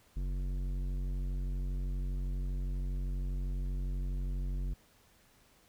sine tone with tanh clipping, 46.25 Hz, F#1, in tune, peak -34 dBFS, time 0.16-4.74 s, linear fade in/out 10 ms, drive 13 dB, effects pink hiss -65 dBFS RMS until 5.68 s

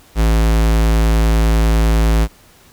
square tone, 55 Hz, A1, in tune, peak -11 dBFS, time 0.15-2.28 s, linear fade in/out 50 ms, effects pink hiss -47 dBFS RMS until 2.72 s

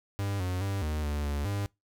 45% pulse tone with pitch steps, 99.8 / 91.1 / 98.5 / 76.3 / 73.5 / 72.1 / 100.4 Hz, G2 / F#2 / G2 / D#2 / D2 / D2 / G2, +32 / -26 / +9 / -33 / +2 / -31 / +42 cents, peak -29 dBFS, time 0.19-1.66 s, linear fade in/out 0 ms, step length 210 ms, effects noise-tail reverb RT60 0.2 s tail -25 dB re dry

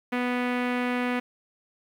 sawtooth tone with low-pass filter, 246.9 Hz, B3, in tune, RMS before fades -27 dBFS, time 0.12-1.2 s, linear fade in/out 10 ms, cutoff 2300 Hz, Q 2.2, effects 9-bit

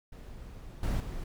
brown noise with level steps, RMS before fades -45 / -30 / -38 dBFS, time 0.12-1.24 s, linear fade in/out 5 ms, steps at 0.83 / 1 s, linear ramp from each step 2 ms, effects none

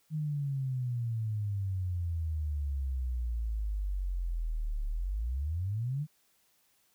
sine exponential two-way sweep, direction down then up, 157.1 to 35.86 to 157.1 Hz, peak -30 dBFS, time 0.1-6.07 s, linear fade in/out 50 ms, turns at 4.86 s, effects white hiss -70 dBFS RMS until 6.94 s

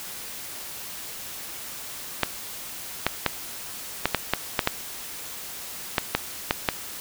clicks, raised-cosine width 0.3 ms, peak -3 dBFS, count 12, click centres 2.233 / 3.066 / 3.263 / 4.056 / 4.147 / 4.336 / 4.592 / 4.674 / 5.982 / 6.15 / 6.509 / 6.688 s, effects white hiss -37 dBFS RMS until 7 s

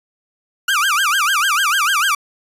30% pulse tone with vibrato, 1365 Hz, F6, 40 cents flat, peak -11 dBFS, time 0.68-2.15 s, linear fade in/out 5 ms, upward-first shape sine, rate 6.7 Hz, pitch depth 300 cents each way, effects resampled to 32000 Hz

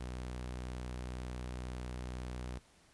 sawtooth tone, 62 Hz, B1, 7 cents sharp, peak -36 dBFS, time 0-2.59 s, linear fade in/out 10 ms, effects pink hiss -65 dBFS RMS until 2.93 s + resampled to 24000 Hz

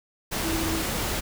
sine tone in noise, 325.5 Hz, E4, 22 cents flat, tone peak -29 dBFS, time 0.43-0.84 s, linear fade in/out 20 ms, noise pink, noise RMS -28 dBFS, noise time 0.31-1.21 s, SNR -4 dB, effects none

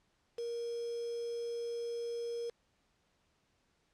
sine tone with quantisation, 470 Hz, A#4, 14 cents sharp, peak -36 dBFS, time 0.38-2.5 s, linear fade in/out 5 ms, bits 8, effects pink hiss -75 dBFS RMS until 3.93 s + low-pass 7000 Hz 12 dB/octave

